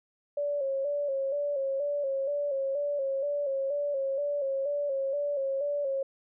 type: tone with vibrato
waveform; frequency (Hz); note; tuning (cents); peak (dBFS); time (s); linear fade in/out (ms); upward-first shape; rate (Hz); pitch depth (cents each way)
sine; 560; C#5; +18; -27; 0.37-6.03; 5; square; 2.1; 55
effects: none